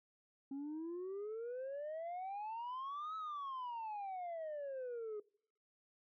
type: exponential two-way sweep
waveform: sine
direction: up then down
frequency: 269.6 to 1303 to 412.7 Hz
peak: -39 dBFS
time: 0.51-5.2 s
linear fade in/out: 5 ms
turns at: 3.16 s
effects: noise-tail reverb RT60 0.6 s tail -24 dB re dry + tanh soft clip ceiling -40 dBFS